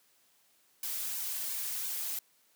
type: noise with flanger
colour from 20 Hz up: blue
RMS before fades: -36 dBFS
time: 0.83-2.19 s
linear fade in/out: 2 ms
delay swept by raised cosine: 1.5 to 3.9 ms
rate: 2.9 Hz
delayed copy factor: -0.95
effects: white hiss -68 dBFS RMS until 2.55 s + high-pass 150 Hz 12 dB/octave